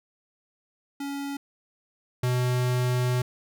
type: tone pair in turn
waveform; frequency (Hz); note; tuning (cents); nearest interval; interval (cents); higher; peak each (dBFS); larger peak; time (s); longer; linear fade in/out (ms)
square; 280.5 / 124.95; C#4 / B2; +21 / +21; octave + major second; 1400; first; -31 / -23; second; 1-1.37 / 2.23-3.22; second; 5
effects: none